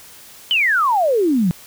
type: exponential sweep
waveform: sine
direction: down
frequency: 3112 to 165 Hz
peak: -13 dBFS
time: 0.51-1.51 s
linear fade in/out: 0 ms
effects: white hiss -42 dBFS RMS until 1.66 s